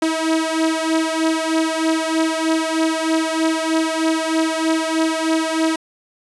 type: beating tone pair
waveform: sawtooth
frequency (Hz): 320 / 323.2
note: D#4 / E4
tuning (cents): +49 / -34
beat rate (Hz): 3.2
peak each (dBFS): -15 / -17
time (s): 0.02-5.76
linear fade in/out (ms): 5
effects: resampled to 24000 Hz